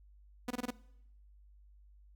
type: tone bursts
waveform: sawtooth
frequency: 246.9 Hz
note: B3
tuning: in tune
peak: -30 dBFS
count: 5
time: 0.48-0.706 s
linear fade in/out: 5 ms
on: 26 ms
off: 24 ms
effects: noise-tail reverb RT60 0.8 s tail -21 dB re dry + added 50 Hz sine -57 dBFS peak until 2.15 s